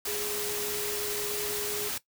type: tone in noise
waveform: sine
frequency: 415.7 Hz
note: G#4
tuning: 2 cents sharp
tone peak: -35 dBFS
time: 0.07-1.89 s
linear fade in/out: 5 ms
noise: white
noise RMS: -33 dBFS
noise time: 0.05-1.98 s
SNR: -5 dB
effects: noise-tail reverb RT60 0.1 s tail -17 dB re dry